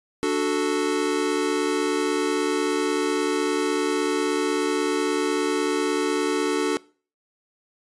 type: chord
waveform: square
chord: D major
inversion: none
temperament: equal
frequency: 293.7 / 370 / 440 Hz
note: D4 / F#4 / A4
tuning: 0 / 0 / 0 cents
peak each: -26 dBFS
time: 0.23-6.77 s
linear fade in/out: 0 ms
effects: noise-tail reverb RT60 0.4 s tail -22 dB re dry + resampled to 24000 Hz